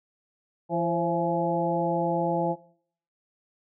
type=harmonic tone with a mistuned harmonic; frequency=169 Hz; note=E3; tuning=43 cents sharp; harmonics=1 / 2 / 3 / 4 / 5; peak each=-30 / -30 / -30 / -30 / -30 dBFS; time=0.69-2.56 s; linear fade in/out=50 ms; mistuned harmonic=3; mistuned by=+64 cents; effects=noise-tail reverb RT60 0.6 s tail -20 dB re dry